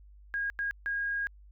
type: tone bursts at uneven times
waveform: sine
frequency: 1632 Hz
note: G#6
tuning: 31 cents flat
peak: -29 dBFS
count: 3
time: 0.34-0.5 / 0.59-0.71 / 0.86-1.27 s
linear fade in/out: 0 ms
effects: added 50 Hz sine -51 dBFS peak until 1.51 s